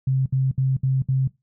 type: tone bursts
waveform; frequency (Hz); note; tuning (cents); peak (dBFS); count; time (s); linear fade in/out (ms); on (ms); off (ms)
sine; 132.5; C3; +22; -17; 5; 0.07-1.276; 5; 190; 64
effects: noise-tail reverb RT60 0.2 s tail -20 dB re dry